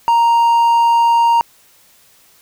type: tone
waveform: triangle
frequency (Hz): 932.3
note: A#5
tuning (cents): 0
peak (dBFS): -7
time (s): 0.08-1.41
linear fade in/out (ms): 0
effects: white hiss -50 dBFS RMS until 2.41 s